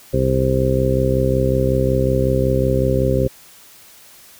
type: harmonic tone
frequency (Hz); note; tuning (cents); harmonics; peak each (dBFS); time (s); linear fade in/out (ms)
65.41; C2; 0; 1 / 2 / 3 / 4 / 5 / 6 / 7 / 8; -22 / -19 / -26 / -24 / -30 / -21 / -30 / -20; 0.13-3.28; 10
effects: white hiss -45 dBFS RMS until 4.39 s